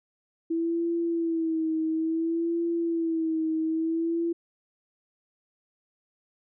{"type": "tone with vibrato", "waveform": "sine", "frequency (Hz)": 328.1, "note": "E4", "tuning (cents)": -8, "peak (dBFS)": -24, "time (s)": [0.5, 4.33], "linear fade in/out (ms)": 10, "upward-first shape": "sine", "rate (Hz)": 0.58, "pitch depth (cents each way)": 53, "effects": []}